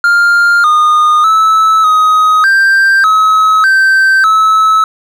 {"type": "tone with pitch steps", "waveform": "triangle", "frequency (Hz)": [1401, 1225, 1305, 1258, 1577, 1282, 1555, 1298], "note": ["F6", "D#6", "E6", "D#6", "G6", "E6", "G6", "E6"], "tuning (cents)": [5, -27, -18, 19, 10, -49, -14, -27], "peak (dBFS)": -3, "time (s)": [0.04, 4.84], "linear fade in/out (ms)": 2, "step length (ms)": 600, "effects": []}